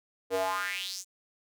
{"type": "tone with high-pass filter sweep", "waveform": "square", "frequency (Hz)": 94, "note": "F#2", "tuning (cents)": 28, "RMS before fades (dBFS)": -32, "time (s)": [0.3, 1.05], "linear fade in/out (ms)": 50, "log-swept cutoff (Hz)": [420, 7400], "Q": 4.6, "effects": []}